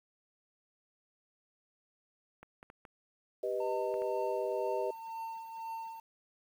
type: clicks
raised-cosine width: 0.5 ms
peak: -35 dBFS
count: 6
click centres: 2.43 / 2.629 / 2.701 / 2.852 / 3.941 / 4.02 s
type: chord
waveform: sine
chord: G augmented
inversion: none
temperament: equal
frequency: 392 / 493.9 / 622.3 Hz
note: G4 / B4 / D#5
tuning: 0 / 0 / 0 cents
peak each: -36 dBFS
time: 3.43-4.91 s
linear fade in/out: 5 ms
type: tone with tremolo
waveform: triangle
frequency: 904 Hz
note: A5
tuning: 47 cents sharp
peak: -35 dBFS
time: 3.6-6 s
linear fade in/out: 5 ms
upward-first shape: triangle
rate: 2 Hz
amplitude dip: 60%
effects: 10-bit